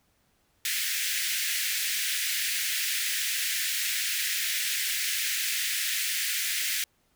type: high-pass noise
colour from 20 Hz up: pink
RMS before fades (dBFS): -29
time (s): 0.65-6.84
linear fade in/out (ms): 2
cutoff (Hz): 1700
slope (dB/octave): 48
effects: pink hiss -69 dBFS RMS until 7.15 s